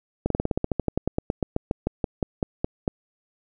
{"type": "slowing click train", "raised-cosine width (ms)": 2, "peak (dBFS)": -9, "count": 24, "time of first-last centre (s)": [0.26, 2.878], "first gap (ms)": 43, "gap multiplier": 1.08, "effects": []}